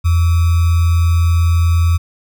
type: tone with sample-and-hold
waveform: sine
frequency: 84.3 Hz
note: E2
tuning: 39 cents sharp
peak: -9 dBFS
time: 0.04-1.98 s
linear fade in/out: 20 ms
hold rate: 1225 Hz
effects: none